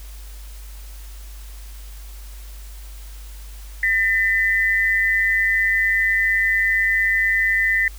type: tone pair together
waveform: sine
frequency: 1804.3 / 2000 Hz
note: A6 / B6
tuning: +43 / +21 cents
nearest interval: major second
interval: 178 cents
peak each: -19 / -18 dBFS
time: 3.83-7.88 s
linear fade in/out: 2 ms
effects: added 50 Hz sine -34 dBFS peak until 7.98 s + white hiss -46 dBFS RMS until 7.98 s